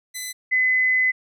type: tone pair in turn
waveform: 10% pulse / sine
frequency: 2012 / 2025 Hz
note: B6 / B6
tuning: +32 / +43 cents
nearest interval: unison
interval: 11 cents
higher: second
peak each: -20 / -16 dBFS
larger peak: second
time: 0.14-0.33 / 0.51-1.12 s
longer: second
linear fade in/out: 20 ms
effects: none